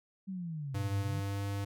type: linear two-way sweep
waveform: sine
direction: down then up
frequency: 196 to 99.2 to 159.8 Hz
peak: -36 dBFS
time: 0.27-1.21 s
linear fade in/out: 20 ms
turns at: 0.98 s
type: tone with pitch glide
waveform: square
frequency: 99 to 100.03 Hz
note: G2 to G2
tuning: +18 to +36 cents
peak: -34 dBFS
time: 0.74-1.65 s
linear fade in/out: 10 ms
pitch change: +18 cents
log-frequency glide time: 1.17-1.46 s
effects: none